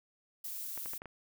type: noise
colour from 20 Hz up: violet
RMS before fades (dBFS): -41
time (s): 0.44-0.98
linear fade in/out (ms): 5
type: clicks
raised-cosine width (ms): 0.5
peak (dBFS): -30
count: 5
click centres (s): 0.776 / 0.859 / 0.935 / 1.019 / 1.057
effects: none